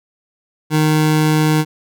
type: tone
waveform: 25% pulse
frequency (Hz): 154.5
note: D#3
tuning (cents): -12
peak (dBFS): -8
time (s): 0.7-1.65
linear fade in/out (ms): 50
effects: none